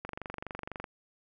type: click train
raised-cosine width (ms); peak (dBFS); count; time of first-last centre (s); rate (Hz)
0.5; -23; 20; 0.05-0.842; 24
effects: none